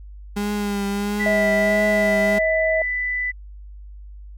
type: tone with vibrato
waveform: 35% pulse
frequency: 203.4 Hz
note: G#3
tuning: 36 cents flat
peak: -20 dBFS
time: 0.36-2.39 s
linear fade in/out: 10 ms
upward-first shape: triangle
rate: 1.5 Hz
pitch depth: 38 cents each way
type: tone with pitch glide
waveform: sine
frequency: 1975.5 to 1990.4 Hz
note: B6 to B6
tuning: 0 to +13 cents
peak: -21 dBFS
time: 1.19-3.32 s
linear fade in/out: 20 ms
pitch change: +13 cents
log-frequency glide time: 1.54-2.28 s
type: tone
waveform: sine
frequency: 640 Hz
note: D#5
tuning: 49 cents sharp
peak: -18 dBFS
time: 1.26-2.82 s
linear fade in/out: 2 ms
effects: added 50 Hz sine -36 dBFS peak until 4.37 s